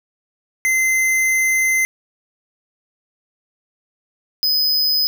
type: tone pair in turn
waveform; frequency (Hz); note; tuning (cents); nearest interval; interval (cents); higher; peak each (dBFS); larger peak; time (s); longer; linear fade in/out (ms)
square; 2067 / 5025; C7 / D#8; -22 / +16; octave + minor third; 1538; second; -15; neither; 0.65-1.85 / 4.43-5.07; first; 0
effects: none